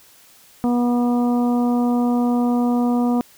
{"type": "harmonic tone", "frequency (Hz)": 242.3, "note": "B3", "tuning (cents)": -33, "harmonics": [1, 2, 3, 4, 5], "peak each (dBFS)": [-16, -27, -27, -32, -35], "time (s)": [0.64, 3.21], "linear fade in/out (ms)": 0, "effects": ["white hiss -50 dBFS RMS until 3.37 s"]}